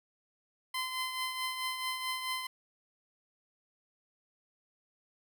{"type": "tone with tremolo", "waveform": "15% pulse", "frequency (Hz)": 1030, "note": "C6", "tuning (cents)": -28, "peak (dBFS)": -25, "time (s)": [0.74, 2.47], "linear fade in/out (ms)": 5, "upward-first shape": "triangle", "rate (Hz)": 4.6, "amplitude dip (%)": 55, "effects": []}